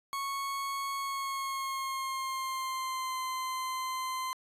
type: tone with pitch glide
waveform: 40% pulse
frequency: 1103 to 1035.1 Hz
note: C#6 to C6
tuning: -9 to -19 cents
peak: -32 dBFS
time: 0.13-4.33 s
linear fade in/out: 0 ms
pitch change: -110 cents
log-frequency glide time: 0.97-3.18 s
effects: resampled to 32000 Hz